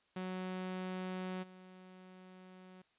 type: tone with level steps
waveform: sawtooth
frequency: 185 Hz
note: F#3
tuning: in tune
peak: -35 / -50 dBFS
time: 0.16-2.82 s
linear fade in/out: 5 ms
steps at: 1.42 s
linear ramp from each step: 20 ms
effects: white hiss -74 dBFS RMS until 2.98 s + resampled to 8000 Hz